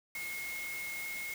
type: tone in noise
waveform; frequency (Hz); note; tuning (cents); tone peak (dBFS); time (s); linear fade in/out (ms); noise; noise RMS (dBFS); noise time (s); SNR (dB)
sine; 2161; C#7; -45; -38; 0.15-1.34; 2; white; -45; 0.15-1.34; +4
effects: none